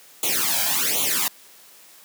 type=noise with flanger; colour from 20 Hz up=white; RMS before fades=-22 dBFS; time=0.23-1.28 s; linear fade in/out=2 ms; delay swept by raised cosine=0.29 to 1.29 ms; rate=1.3 Hz; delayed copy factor=+0.95; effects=white hiss -49 dBFS RMS until 2.04 s + high-pass 200 Hz 12 dB/octave